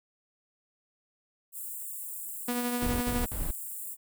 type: high-pass noise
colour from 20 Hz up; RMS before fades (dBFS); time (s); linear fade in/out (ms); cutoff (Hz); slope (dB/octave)
white; -39; 1.52-3.97; 50; 7400; 96
type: tone with tremolo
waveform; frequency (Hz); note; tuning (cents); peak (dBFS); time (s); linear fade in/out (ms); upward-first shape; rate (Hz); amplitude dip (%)
sawtooth; 243.6; B3; -24; -24; 2.48-3.25; 5; sine; 12; 35
type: noise bursts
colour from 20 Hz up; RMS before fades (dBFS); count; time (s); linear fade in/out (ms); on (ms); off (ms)
brown; -32; 3; 2.82-3.508; 0; 190; 59
effects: none